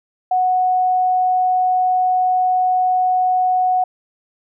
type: tone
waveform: sine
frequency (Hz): 737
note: F#5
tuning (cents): -7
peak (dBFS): -13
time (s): 0.31-3.84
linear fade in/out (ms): 5
effects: none

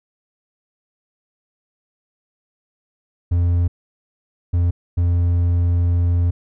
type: tone bursts at uneven times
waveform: triangle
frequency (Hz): 86.9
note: F2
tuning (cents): -8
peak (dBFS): -12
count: 3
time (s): 3.31-3.68 / 4.53-4.71 / 4.97-6.31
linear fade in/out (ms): 10
effects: none

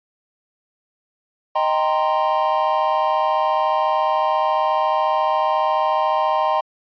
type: chord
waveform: triangle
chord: C minor seventh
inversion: first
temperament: equal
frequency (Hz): 622.3 / 784 / 932.3 / 1046.5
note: Eb5 / G5 / Bb5 / C6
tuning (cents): 0 / 0 / 0 / 0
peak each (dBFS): -20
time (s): 1.55-6.61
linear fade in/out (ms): 10
effects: resampled to 11025 Hz

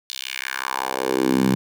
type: tone with high-pass filter sweep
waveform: 10% pulse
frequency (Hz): 65.41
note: C2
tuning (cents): 0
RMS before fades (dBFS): -23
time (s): 0.1-1.55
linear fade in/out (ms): 0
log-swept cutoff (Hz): 4000 to 160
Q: 2.4
effects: none

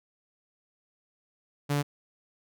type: tone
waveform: sawtooth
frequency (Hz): 144.4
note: D3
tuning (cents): -29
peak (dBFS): -21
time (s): 1.69-1.83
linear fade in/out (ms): 20
effects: none

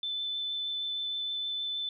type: tone with vibrato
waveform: sine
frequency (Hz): 3520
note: A7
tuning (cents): 0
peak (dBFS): -31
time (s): 0.03-1.89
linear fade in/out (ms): 2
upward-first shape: triangle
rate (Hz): 6.4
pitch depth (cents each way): 9
effects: none

